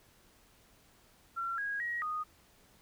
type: tone with pitch steps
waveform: sine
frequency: 1363 / 1644 / 1898 / 1238 Hz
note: F6 / G#6 / A#6 / D#6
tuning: -43 / -18 / +31 / -9 cents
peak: -33 dBFS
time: 1.36-2.24 s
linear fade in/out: 20 ms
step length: 220 ms
effects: pink hiss -64 dBFS RMS until 2.81 s